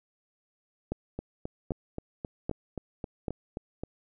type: two click trains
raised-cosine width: 2 ms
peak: -17 / -21 dBFS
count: 4 / 11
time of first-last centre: 0.92-3.282 / 1.19-3.836 s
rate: 1.27 / 3.78 Hz
effects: none